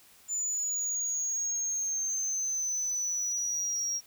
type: exponential sweep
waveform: sine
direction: down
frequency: 7040 to 5620 Hz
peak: -26 dBFS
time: 0.28-4.01 s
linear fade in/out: 50 ms
effects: tanh soft clip ceiling -28 dBFS + white hiss -58 dBFS RMS until 4.06 s